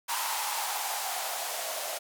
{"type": "noise with band-pass filter sweep", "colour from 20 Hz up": "violet", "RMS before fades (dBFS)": -33, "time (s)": [0.08, 1.99], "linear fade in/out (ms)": 20, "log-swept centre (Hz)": [940, 620], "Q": 5.8, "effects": []}